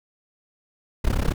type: noise with amplitude modulation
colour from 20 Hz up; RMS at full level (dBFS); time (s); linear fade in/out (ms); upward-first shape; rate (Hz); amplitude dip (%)
brown; -17; 1.04-1.34; 10; sine; 33.6; 95
effects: none